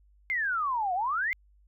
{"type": "exponential two-way sweep", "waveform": "sine", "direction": "down then up", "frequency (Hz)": [2154, 698.5, 2154], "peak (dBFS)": -26, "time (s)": [0.3, 1.33], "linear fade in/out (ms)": 0, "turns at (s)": 0.94, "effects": ["added 50 Hz sine -58 dBFS peak until 1.67 s"]}